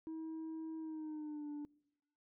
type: tone with pitch glide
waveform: sine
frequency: 320.4 to 293.8 Hz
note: E4 to D4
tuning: -49 to +1 cents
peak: -39 dBFS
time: 0.07-1.65 s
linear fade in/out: 0 ms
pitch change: -150 cents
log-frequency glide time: 0.78-1.5 s
effects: noise-tail reverb RT60 0.9 s tail -26 dB re dry + tanh soft clip ceiling -41 dBFS